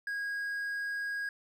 triangle tone, 1641 Hz, G#6, 21 cents flat, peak -31 dBFS, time 0.07-1.29 s, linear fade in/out 2 ms, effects none

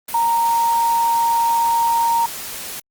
sine tone in noise, 928 Hz, A#5, 8 cents flat, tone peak -14 dBFS, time 0.14-2.26 s, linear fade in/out 5 ms, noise white, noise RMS -30 dBFS, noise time 0.08-2.8 s, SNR +13 dB, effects Opus 32 kbps

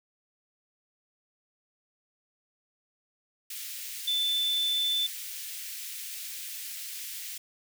white high-pass noise, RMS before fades -39 dBFS, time 3.5-7.38 s, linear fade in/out 5 ms, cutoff 2000 Hz, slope 24 dB/octave
sine tone, 3520 Hz, A7, in tune, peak -25 dBFS, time 4.07-5.07 s, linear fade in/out 10 ms
effects none

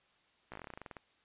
slowing click train, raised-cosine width 0.5 ms, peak -30 dBFS, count 15, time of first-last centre 0.52-0.968 s, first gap 16 ms, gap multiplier 1.1, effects white hiss -70 dBFS RMS until 1.24 s + resampled to 8000 Hz

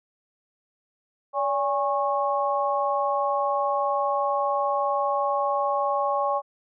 sine tone cluster, 573 / 818 / 1095 Hz, D5 / G#5 / C#6, -43 / -26 / -22 cents, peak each -26 dBFS, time 1.33-6.42 s, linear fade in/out 50 ms, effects none

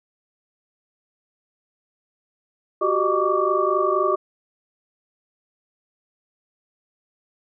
sine tone cluster, 367.3 / 391.4 / 612 / 1128 / 1179 Hz, F#4 / G4 / D#5 / C#6 / D6, -13 / -3 / -29 / +30 / +6 cents, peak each -24 dBFS, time 2.81-4.16 s, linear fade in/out 10 ms, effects none

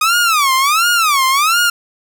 sawtooth tone with vibrato, 1225 Hz, D#6, 27 cents flat, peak -7 dBFS, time 0.01-1.7 s, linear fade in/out 5 ms, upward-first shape sine, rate 1.4 Hz, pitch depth 270 cents each way, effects none

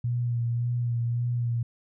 sine tone with vibrato, 119.5 Hz, A#2, 43 cents sharp, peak -24 dBFS, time 0.04-1.63 s, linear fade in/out 5 ms, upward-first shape sine, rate 1.8 Hz, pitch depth 26 cents each way, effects none

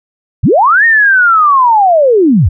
sine linear two-way sweep, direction up then down, 63 to 1864.7 to 63 Hz, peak -4 dBFS, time 0.43-2.49 s, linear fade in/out 10 ms, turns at 0.85 s, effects none

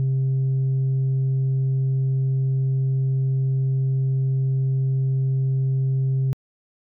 sine tone, 133 Hz, C3, 29 cents sharp, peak -16 dBFS, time 0-6.33 s, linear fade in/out 0 ms, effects tanh soft clip ceiling -17 dBFS

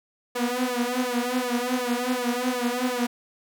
sawtooth tone with flanger, 246.9 Hz, B3, in tune, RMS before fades -26 dBFS, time 0.35-3.07 s, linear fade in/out 10 ms, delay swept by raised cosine 1.7 to 6.6 ms, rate 2.7 Hz, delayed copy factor +1, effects none

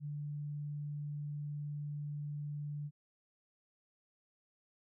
sine tone, 146.83 Hz, D3, in tune, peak -38 dBFS, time 0-2.91 s, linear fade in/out 50 ms, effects none

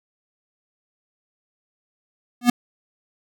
square tone with exponential growth, 243 Hz, B3, 28 cents flat, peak -9 dBFS, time 2.41-2.5 s, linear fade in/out 5 ms, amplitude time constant 19 ms, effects none

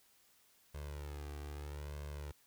sawtooth tone with flanger, 73.1 Hz, D2, 7 cents flat, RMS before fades -45 dBFS, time 0.74-2.32 s, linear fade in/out 10 ms, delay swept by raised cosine 1.9 to 2.57 ms, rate 0.78 Hz, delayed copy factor +0.95, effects white hiss -69 dBFS RMS until 2.46 s

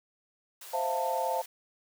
white high-pass noise, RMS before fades -46 dBFS, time 0.61-1.46 s, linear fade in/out 5 ms, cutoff 470 Hz, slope 24 dB/octave
sine chord, F major seventh, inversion second, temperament equal with one note detuned, 523.3 / 659.3 / 698.5 / 892.8 Hz, C5 / E5 / F5 / A5, 0 / 0 / 0 / +25 cents, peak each -33 / -35 / -34 / -31 dBFS, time 0.73-1.42 s, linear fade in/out 10 ms
effects none

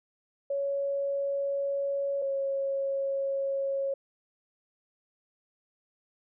sine tone pair in turn, 558 / 548.1 Hz, C#5 / C#5, +11 / -20 cents, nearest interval unison, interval 31 cents, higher first, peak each -27 dBFS, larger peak neither, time 0.5-2.22 / 2.22-3.94 s, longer neither, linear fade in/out 5 ms, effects none

